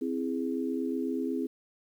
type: chord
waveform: sine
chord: C augmented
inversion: none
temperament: equal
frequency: 261.6 / 329.6 / 415.3 Hz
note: C4 / E4 / G#4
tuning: 0 / 0 / 0 cents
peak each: -31 / -34 / -35 dBFS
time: 0.01-1.47 s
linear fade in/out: 10 ms
effects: 10-bit